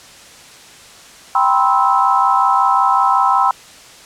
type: chord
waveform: sine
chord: C major seventh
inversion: second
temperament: just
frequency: 784.9 / 981.1 / 1046.5 / 1308.1 Hz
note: G5 / B5 / C6 / E6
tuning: +2 / -12 / 0 / -14 cents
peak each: -16 dBFS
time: 1.35-3.51 s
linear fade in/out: 2 ms
effects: white hiss -40 dBFS RMS until 4.05 s + low-pass 8000 Hz 12 dB/octave